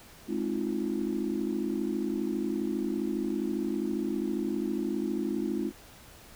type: chord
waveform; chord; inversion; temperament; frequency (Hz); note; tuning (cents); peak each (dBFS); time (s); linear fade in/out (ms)
sine; F minor seventh; first; just; 209.5 / 261.9 / 314.3 / 349.2; Ab3 / C4 / Eb4 / F4; +15 / +2 / +18 / 0; -33; 0.27-5.72; 50
effects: tanh soft clip ceiling -19 dBFS + pink hiss -52 dBFS RMS until 6.35 s